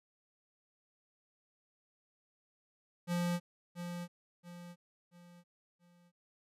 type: tone with echo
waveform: square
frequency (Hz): 174.61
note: F3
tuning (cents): 0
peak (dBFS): -32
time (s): 3.07-3.4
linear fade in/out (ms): 50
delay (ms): 680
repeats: 4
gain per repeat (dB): -8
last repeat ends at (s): 6.12
effects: resampled to 32000 Hz